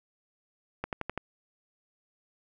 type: accelerating click train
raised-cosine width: 0.5 ms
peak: -17 dBFS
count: 5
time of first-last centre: 0.84-1.176 s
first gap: 88 ms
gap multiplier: 0.97
effects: none